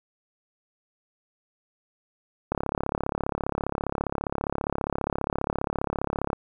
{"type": "click train", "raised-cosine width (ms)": 1, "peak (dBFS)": -12, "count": 134, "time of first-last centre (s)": [2.52, 6.331], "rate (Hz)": 34.9, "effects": ["9-bit"]}